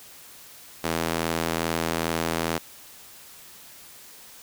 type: tone with high-pass filter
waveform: square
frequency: 41.2 Hz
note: E1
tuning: in tune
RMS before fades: -27 dBFS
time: 0.83-2.59 s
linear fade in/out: 20 ms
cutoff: 260 Hz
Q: 0.57
effects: white hiss -47 dBFS RMS until 4.42 s